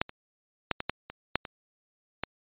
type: clicks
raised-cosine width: 0.3 ms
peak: -9 / -26 / -9 / -15 / -11 / -23 / -7 / -22 / -13 dBFS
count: 9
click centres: 0.015 / 0.094 / 0.713 / 0.804 / 0.896 / 1.1 / 1.356 / 1.452 / 2.236 s
effects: resampled to 8000 Hz